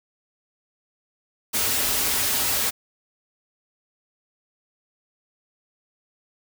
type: noise with comb filter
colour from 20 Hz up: white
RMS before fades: -23 dBFS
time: 1.53-2.71 s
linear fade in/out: 20 ms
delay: 5.8 ms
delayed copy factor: -0.6
effects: none